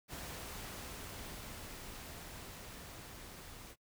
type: noise with level ramp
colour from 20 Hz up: pink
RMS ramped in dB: -45 to -52 dBFS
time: 0.08-3.76 s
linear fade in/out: 50 ms
effects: noise-tail reverb RT60 0.1 s tail -22 dB re dry